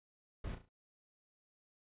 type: noise with echo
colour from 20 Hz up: brown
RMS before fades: -42 dBFS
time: 0.44-0.55 s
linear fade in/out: 5 ms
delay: 35 ms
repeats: 4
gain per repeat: -8 dB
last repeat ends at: 0.69 s
effects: noise-tail reverb RT60 0.1 s tail -22 dB re dry + resampled to 8000 Hz